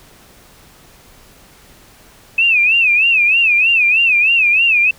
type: tone with vibrato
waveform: sine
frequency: 2574 Hz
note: E7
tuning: 42 cents flat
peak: -9 dBFS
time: 2.38-4.91 s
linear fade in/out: 5 ms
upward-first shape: sine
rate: 3.2 Hz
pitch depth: 140 cents each way
effects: pink hiss -45 dBFS RMS until 4.98 s